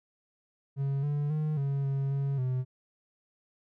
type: tone with pitch steps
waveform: triangle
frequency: 138.1 / 145.7 / 153.4 / 138.9 / 137.2 / 138.6 / 128 Hz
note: C#3 / D3 / D#3 / C#3 / C#3 / C#3 / C3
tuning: -6 / -13 / -24 / +4 / -17 / 0 / -38 cents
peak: -25 dBFS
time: 0.76-2.65 s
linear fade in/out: 50 ms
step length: 270 ms
effects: none